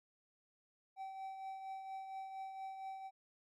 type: tone with tremolo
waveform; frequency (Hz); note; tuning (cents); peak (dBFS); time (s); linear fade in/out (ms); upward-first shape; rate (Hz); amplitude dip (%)
triangle; 770; G5; -31; -40; 0.96-3.11; 50; triangle; 4.3; 50
effects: none